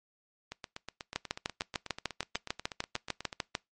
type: two click trains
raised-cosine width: 0.2 ms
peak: -13 / -22 dBFS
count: 17 / 24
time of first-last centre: 1.16-3.552 / 0.52-3.328 s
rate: 6.69 / 8.19 Hz
effects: noise-tail reverb RT60 0.2 s tail -24 dB re dry + MP3 48 kbps